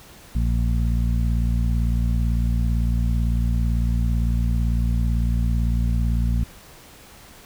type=harmonic tone; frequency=57.9 Hz; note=A#1; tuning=11 cents flat; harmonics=1 / 2 / 3 / 4; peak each=-19 / -25 / -29 / -31 dBFS; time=0.35-6.44 s; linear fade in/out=5 ms; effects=pink hiss -46 dBFS RMS until 7.45 s